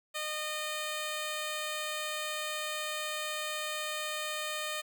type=tone with notch filter; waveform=5% pulse; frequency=612 Hz; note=D#5; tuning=29 cents flat; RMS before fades=-36 dBFS; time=0.14-4.82 s; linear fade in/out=20 ms; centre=5500 Hz; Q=1.4; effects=none